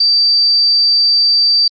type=tone; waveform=sine; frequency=4654 Hz; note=D8; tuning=17 cents flat; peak=-8 dBFS; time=0-1.68 s; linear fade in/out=5 ms; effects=Opus 32 kbps